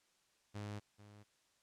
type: tone with echo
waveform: sawtooth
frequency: 103.7 Hz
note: G#2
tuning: 2 cents flat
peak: -39 dBFS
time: 0.54-0.8 s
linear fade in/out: 20 ms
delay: 440 ms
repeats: 1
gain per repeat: -14 dB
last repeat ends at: 1.24 s
effects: white hiss -75 dBFS RMS until 1.62 s + low-pass 8000 Hz 12 dB/octave